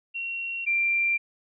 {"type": "tone pair in turn", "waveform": "sine", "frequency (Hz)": [2738, 2369], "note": ["F7", "D7"], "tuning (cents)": [-35, 14], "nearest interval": "minor third", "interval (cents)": 251, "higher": "first", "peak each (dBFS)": [-29, -21], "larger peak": "second", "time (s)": [[0.14, 0.66], [0.66, 1.18]], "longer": "neither", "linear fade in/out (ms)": 20, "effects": []}